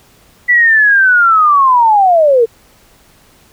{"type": "linear sweep", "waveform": "sine", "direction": "down", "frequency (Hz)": [1979, 440], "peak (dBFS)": -5, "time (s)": [0.48, 2.46], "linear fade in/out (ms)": 20, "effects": ["pink hiss -47 dBFS RMS until 3.52 s"]}